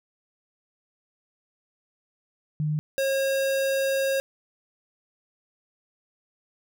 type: tone pair in turn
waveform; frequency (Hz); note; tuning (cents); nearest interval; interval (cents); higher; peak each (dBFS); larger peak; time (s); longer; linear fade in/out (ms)
sine / square; 151.9 / 541.3; D#3 / C#5; -41 / -41; octave + minor seventh; 2200; second; -23; neither; 2.6-2.79 / 2.98-4.2; second; 0
effects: none